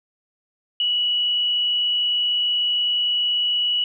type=tone with frequency modulation; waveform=sine; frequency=2934 Hz; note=F#7; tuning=15 cents flat; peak=-18 dBFS; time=0.8-3.84 s; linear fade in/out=2 ms; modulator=66.6 Hz; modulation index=0.49; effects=none